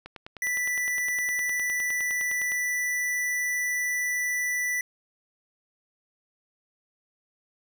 click train, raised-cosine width 0.3 ms, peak -24 dBFS, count 25, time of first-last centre 0.06-2.519 s, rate 9.76 Hz
square tone, 1975.5 Hz, B6, in tune, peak -26 dBFS, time 0.42-4.81 s, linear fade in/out 2 ms
effects none

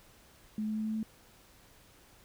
sine tone with pitch steps, 214.4 / 215.6 / 216.9 / 218.1 / 219.4 Hz, A3 / A3 / A3 / A3 / A3, -45 / -35 / -25 / -15 / -5 cents, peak -31 dBFS, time 0.58-1.03 s, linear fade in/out 2 ms, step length 90 ms, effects pink hiss -60 dBFS RMS until 2.24 s

